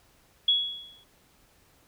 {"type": "tone with exponential decay", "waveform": "sine", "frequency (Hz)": 3356, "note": "G#7", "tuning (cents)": 17, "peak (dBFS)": -17, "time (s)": [0.48, 1.04], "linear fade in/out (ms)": 5, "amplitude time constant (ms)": 120, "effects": ["pink hiss -62 dBFS RMS until 1.87 s"]}